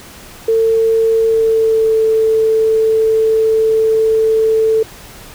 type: tone with pitch glide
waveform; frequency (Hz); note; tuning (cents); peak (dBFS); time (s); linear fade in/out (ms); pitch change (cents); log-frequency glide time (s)
sine; 450 to 442.3; A4 to A4; +39 to +9; -9; 0.48-4.83; 5; -30; 1.19-1.98
effects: pink hiss -36 dBFS RMS until 5.34 s